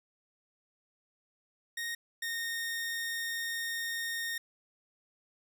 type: tone pair in turn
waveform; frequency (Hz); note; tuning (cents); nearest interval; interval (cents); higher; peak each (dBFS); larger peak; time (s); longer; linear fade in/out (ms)
sawtooth; 1861 / 1844.9; A#6 / A#6; -3 / -18; unison; 15; first; -31 / -30; second; 1.77-1.95 / 2.22-4.38; second; 5
effects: none